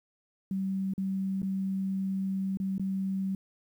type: tone with dropouts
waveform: sine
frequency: 192.2 Hz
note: G3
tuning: 34 cents flat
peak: -28 dBFS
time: 0.51-3.35 s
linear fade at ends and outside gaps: 2 ms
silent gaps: 0.937-0.979 / 1.419-1.429 / 2.572-2.6 / 2.781-2.796 s
effects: 10-bit